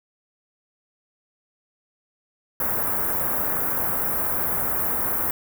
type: band-stop noise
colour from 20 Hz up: white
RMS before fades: -24 dBFS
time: 2.6-5.31 s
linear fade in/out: 2 ms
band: 1500 to 13000 Hz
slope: 24 dB/octave
effects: none